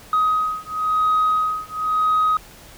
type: beating tone pair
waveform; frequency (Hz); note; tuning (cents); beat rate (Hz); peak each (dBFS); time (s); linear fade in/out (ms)
sine; 1258 / 1258.97; D#6 / D#6; +19 / +20; 0.97; -19; 0.13-2.37; 2
effects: tanh soft clip ceiling -12 dBFS + pink hiss -44 dBFS RMS until 2.77 s